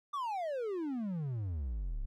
triangle exponential sweep, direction down, 1200 to 31 Hz, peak -32 dBFS, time 0.13-2.06 s, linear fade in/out 10 ms, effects none

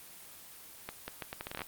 accelerating click train, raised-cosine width 0.3 ms, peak -21 dBFS, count 12, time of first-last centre 0.89-1.618 s, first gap 190 ms, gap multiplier 0.75, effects white hiss -51 dBFS RMS until 1.67 s + Opus 24 kbps

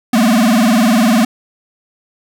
square tone with vibrato, 226.6 Hz, A#3, 49 cents flat, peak -9 dBFS, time 0.13-1.25 s, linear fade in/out 5 ms, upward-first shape sine, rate 20 Hz, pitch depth 200 cents each way, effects none

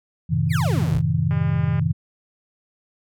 sine chord, F# diminished seventh, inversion none, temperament just, 92.5 / 111 / 133.2 / 159.84 Hz, F#2 / A2 / C3 / Eb3, 0 / +16 / +31 / +47 cents, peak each -25 / -26 / -23 / -21 dBFS, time 0.29-1.93 s, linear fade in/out 20 ms
35% pulse exponential sweep, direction down, 2583 to 36.86 Hz, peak -24 dBFS, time 0.49-1.02 s, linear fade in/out 50 ms
click train, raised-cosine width 0.5 ms, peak -22 dBFS, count 99, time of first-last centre 1.31-1.795 s, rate 202 Hz
effects none

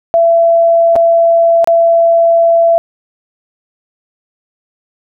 sine tone with dropouts, 671 Hz, E5, 31 cents sharp, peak -5 dBFS, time 0.14-2.78 s, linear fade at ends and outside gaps 0 ms, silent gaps 0.956-0.962 / 1.644-1.674 s, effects none

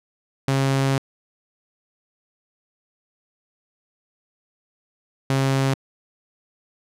sawtooth tone pair in turn, 135.6 / 135.01 Hz, C#3 / C#3, -38 / -45 cents, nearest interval unison, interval 7 cents, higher first, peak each -14 dBFS, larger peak neither, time 0.48-0.98 / 5.3-5.74 s, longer first, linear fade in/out 2 ms, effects low-pass 10000 Hz 12 dB/octave

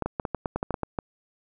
clicks, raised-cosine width 1 ms, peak -13 dBFS, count 12, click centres 0.023 / 0.06 / 0.198 / 0.252 / 0.347 / 0.458 / 0.56 / 0.629 / 0.707 / 0.742 / 0.833 / 0.988 s, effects none

